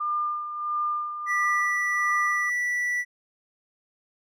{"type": "tone with tremolo", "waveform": "sine", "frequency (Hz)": 1202, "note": "D6", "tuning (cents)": 40, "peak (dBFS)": -23, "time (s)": [0, 2.5], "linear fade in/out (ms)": 10, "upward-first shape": "sine", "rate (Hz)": 1.5, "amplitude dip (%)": 60}
{"type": "tone", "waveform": "triangle", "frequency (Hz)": 1960, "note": "B6", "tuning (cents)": -14, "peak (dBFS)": -22, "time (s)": [1.26, 3.05], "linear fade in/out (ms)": 50}
{"effects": []}